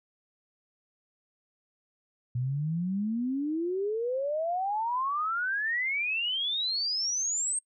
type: exponential sweep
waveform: sine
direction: up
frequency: 119.8 to 8520 Hz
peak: -27 dBFS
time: 2.35-7.59 s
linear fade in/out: 5 ms
effects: noise-tail reverb RT60 0.1 s tail -23 dB re dry